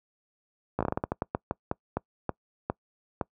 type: slowing click train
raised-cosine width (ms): 1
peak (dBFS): -13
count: 17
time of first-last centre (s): 0.79-3.212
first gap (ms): 16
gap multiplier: 1.26
effects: noise-tail reverb RT60 0.1 s tail -25 dB re dry + high-pass 60 Hz 12 dB/octave